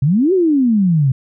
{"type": "exponential two-way sweep", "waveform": "sine", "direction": "up then down", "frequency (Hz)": [126.8, 392, 126.8], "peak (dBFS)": -10, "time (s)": [0.02, 1.12], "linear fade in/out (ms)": 5, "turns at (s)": 0.33, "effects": []}